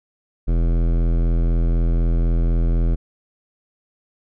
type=tone with hard clipping; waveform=sine; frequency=42 Hz; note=E1; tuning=33 cents sharp; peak=-17 dBFS; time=0.47-2.96 s; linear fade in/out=20 ms; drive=17 dB; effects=none